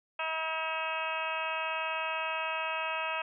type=harmonic tone with a mistuned harmonic; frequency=320.3 Hz; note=E4; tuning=50 cents flat; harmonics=2 / 3 / 4 / 5 / 6 / 7 / 8 / 9 / 10; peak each=-39 / -37 / -38 / -41 / -47 / -45 / -36 / -43 / -48 dBFS; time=0.19-3.22 s; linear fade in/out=5 ms; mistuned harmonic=9; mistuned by=-48 cents; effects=none